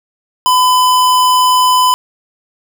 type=tone; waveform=square; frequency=1007 Hz; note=B5; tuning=33 cents sharp; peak=-8 dBFS; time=0.46-1.94 s; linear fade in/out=0 ms; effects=none